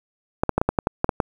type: clicks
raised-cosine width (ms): 1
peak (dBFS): -4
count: 10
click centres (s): 0.435 / 0.493 / 0.58 / 0.615 / 0.69 / 0.788 / 0.871 / 1.044 / 1.092 / 1.202
effects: 7-bit